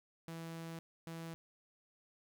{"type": "tone bursts at uneven times", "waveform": "sawtooth", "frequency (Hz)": 164.81, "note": "E3", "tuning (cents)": 0, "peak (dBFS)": -40, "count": 2, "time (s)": [[0.28, 0.79], [1.07, 1.34]], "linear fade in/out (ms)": 0, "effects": ["13-bit"]}